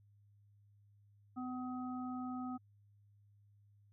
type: harmonic tone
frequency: 252.6 Hz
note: B3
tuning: 39 cents sharp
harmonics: 1 / 3 / 5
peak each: -40 / -48 / -49 dBFS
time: 1.36-2.58 s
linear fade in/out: 20 ms
effects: added 102 Hz sine -64 dBFS peak until 3.92 s